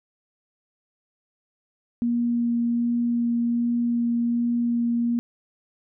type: tone with vibrato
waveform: sine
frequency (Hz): 236.8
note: A#3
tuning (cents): +27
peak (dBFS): -20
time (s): 2.02-5.19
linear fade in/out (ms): 0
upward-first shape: sine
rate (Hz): 1.3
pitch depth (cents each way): 8
effects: none